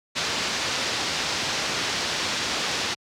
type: low-pass noise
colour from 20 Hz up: white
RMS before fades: -27 dBFS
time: 0.15-2.95 s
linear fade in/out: 20 ms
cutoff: 5600 Hz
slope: 24 dB/octave
effects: high-pass 80 Hz 12 dB/octave